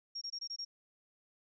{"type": "tone bursts", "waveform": "sine", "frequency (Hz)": 5570, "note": "F8", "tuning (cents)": -5, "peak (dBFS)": -38, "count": 6, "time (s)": [0.15, 0.65], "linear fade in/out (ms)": 10, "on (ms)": 65, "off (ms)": 22, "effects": []}